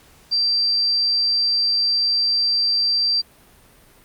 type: tone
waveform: sine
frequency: 4699 Hz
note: D8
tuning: in tune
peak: -16 dBFS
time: 0.31-3.22 s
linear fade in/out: 20 ms
effects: pink hiss -51 dBFS RMS until 4.04 s + Opus 48 kbps